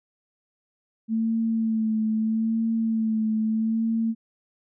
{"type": "tone with vibrato", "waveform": "sine", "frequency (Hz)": 222.2, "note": "A3", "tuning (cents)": 17, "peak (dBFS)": -21, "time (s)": [1.08, 4.15], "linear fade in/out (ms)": 50, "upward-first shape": "sine", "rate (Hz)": 0.78, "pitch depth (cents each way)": 31, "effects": []}